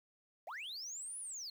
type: linear two-way sweep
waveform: sine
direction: up then down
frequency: 560 to 10180 to 4099 Hz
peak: -40 dBFS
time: 0.47-1.5 s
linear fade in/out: 5 ms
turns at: 1.19 s
effects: tanh soft clip ceiling -41 dBFS + 11-bit